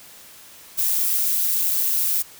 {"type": "noise with amplitude modulation", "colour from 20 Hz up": "violet", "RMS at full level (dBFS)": -18, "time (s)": [0.77, 2.23], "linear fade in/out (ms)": 20, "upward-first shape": "sine", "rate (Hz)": 179, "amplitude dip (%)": 65, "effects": ["white hiss -45 dBFS RMS until 2.39 s"]}